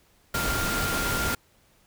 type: tone in noise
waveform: sine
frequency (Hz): 1396.9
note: F6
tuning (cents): 0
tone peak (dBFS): -29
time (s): 0.34-1.35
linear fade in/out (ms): 5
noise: pink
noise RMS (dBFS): -28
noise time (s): 0.34-1.35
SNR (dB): -4
effects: pink hiss -62 dBFS RMS until 1.86 s